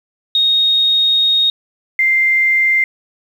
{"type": "tone pair in turn", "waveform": "sine", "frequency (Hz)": [3729, 2093], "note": ["A#7", "C7"], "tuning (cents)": [0, 0], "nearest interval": "minor seventh", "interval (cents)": 1000, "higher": "first", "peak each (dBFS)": -10, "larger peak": "neither", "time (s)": [[0.35, 1.5], [1.99, 2.84]], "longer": "first", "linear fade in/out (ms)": 2, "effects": ["7-bit"]}